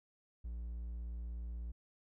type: tone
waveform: triangle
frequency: 58.27 Hz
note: A#1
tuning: in tune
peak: -38 dBFS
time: 0.44-1.72 s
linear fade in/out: 10 ms
effects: none